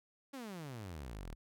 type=exponential sweep; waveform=sawtooth; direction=down; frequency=285.1 to 35.59 Hz; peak=-40 dBFS; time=0.33-1.35 s; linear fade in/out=10 ms; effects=none